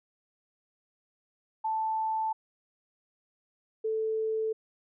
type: tone pair in turn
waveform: sine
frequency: 880 / 440 Hz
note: A5 / A4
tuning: 0 / 0 cents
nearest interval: octave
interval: 1200 cents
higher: first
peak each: -27 dBFS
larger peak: neither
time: 1.64-2.33 / 3.84-4.53 s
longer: neither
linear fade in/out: 10 ms
effects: none